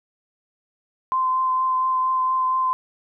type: tone with vibrato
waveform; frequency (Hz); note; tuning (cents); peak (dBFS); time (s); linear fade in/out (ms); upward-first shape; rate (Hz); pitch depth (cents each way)
sine; 1035; C6; -19; -18; 1.12-2.73; 0; triangle; 4.3; 14
effects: none